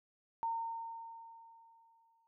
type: tone with exponential decay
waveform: sine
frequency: 915 Hz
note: A#5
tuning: 32 cents flat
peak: -32 dBFS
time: 0.43-2.27 s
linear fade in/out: 0 ms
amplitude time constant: 400 ms
effects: none